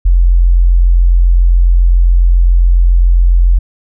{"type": "tone", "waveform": "sine", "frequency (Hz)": 43.65, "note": "F1", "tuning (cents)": 0, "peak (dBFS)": -4, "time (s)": [0.05, 3.59], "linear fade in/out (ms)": 10, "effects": []}